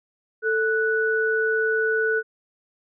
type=tone pair together; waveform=sine; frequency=442.3 / 1480 Hz; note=A4 / F#6; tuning=+9 / 0 cents; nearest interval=octave + major sixth; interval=2091 cents; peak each=-22 dBFS; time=0.42-2.23 s; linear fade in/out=50 ms; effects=none